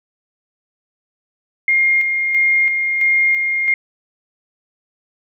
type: tone with tremolo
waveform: sine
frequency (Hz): 2126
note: C7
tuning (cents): +27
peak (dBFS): -11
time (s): 1.68-3.74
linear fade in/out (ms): 2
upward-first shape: square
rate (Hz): 1.5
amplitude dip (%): 40
effects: none